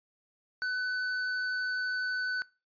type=tone with hard clipping; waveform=sine; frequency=1502 Hz; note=F#6; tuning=26 cents sharp; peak=-31 dBFS; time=0.62-2.42 s; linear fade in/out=0 ms; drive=16 dB; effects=noise-tail reverb RT60 0.3 s tail -23 dB re dry + resampled to 11025 Hz